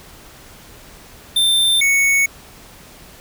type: tone pair in turn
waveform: square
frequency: 3579 / 2217 Hz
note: A7 / C#7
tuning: +29 / 0 cents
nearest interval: minor sixth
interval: 829 cents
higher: first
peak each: -13 dBFS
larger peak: neither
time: 1.36-1.81 / 1.81-2.26 s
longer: neither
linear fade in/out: 5 ms
effects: pink hiss -42 dBFS RMS until 3.2 s